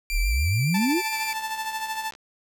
sine exponential sweep, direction up, 31.08 to 392 Hz, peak -20 dBFS, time 0.1-1.02 s, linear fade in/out 50 ms
sawtooth tone with vibrato, 2349 Hz, D7, in tune, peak -25 dBFS, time 0.1-1.33 s, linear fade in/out 0 ms, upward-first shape sine, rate 7.2 Hz, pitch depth 19 cents each way
sawtooth tone with tremolo, 880 Hz, A5, in tune, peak -22 dBFS, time 0.74-2.11 s, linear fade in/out 5 ms, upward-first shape sine, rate 13 Hz, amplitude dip 55%
click train, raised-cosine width 0.2 ms, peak -28 dBFS, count 74, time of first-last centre 1.13-2.151 s, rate 71.5 Hz
effects none

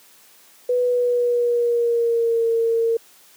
sine tone with pitch glide, 493.9 to 458.2 Hz, B4 to A#4, 0 to -30 cents, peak -16 dBFS, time 0.69-2.97 s, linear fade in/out 5 ms, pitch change -130 cents, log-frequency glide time 0.81-2.47 s, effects white hiss -51 dBFS RMS until 3.36 s + high-pass 200 Hz 12 dB/octave

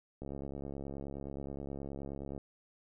click train, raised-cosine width 2 ms, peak -29 dBFS, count 151, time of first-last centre 0.22-2.378 s, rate 69.5 Hz, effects none

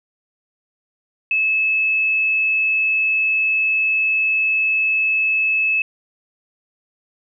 sine tone, 2600 Hz, E7, 24 cents flat, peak -15 dBFS, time 1.31-5.82 s, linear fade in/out 2 ms, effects none

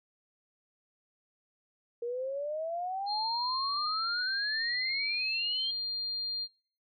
sine exponential sweep, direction up, 466.2 to 3239 Hz, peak -32 dBFS, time 2.02-5.71 s, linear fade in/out 5 ms
sine tone, 4200 Hz, C8, 6 cents sharp, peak -32 dBFS, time 3.06-6.48 s, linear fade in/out 50 ms
effects noise-tail reverb RT60 0.5 s tail -24 dB re dry

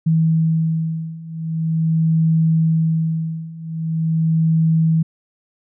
sine beating tone pair, 161.2 / 161.63 Hz, E3 / E3, -38 / -34 cents, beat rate 0.43 Hz, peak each -19 / -17 dBFS, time 0.06-5.03 s, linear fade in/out 10 ms, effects none

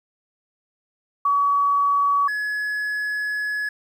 sine / triangle tone pair in turn, 1134 / 1694.2 Hz, C#6 / G#6, +39 / +34 cents, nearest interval perfect fifth, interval 695 cents, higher second, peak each -16 / -21 dBFS, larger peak first, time 1.25-2.28 / 2.28-3.69 s, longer second, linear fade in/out 5 ms, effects 9-bit

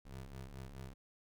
25% pulse ring-modulated tone, 67.1 Hz, C2, 44 cents sharp, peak -40 dBFS, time 0.05-0.94 s, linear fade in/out 10 ms, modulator 31.2 Hz, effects none

